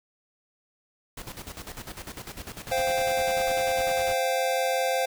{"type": "noise with tremolo", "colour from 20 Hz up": "pink", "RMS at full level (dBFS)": -38, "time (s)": [1.17, 4.14], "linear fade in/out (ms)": 5, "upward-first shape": "square", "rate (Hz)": 10, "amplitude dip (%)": 70}
{"type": "chord", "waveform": "square", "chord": "C suspended fourth", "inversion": "none", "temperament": "equal", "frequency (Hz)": [523.3, 698.5, 784], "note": ["C5", "F5", "G5"], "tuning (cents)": [0, 0, 0], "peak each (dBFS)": [-27, -29, -31], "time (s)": [2.71, 5.06], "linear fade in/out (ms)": 10}
{"effects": []}